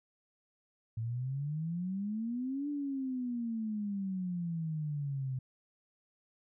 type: exponential two-way sweep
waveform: sine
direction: up then down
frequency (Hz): 110 to 293.7 to 128.1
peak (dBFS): -33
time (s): 0.97-5.39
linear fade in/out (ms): 5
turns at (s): 2.69
effects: none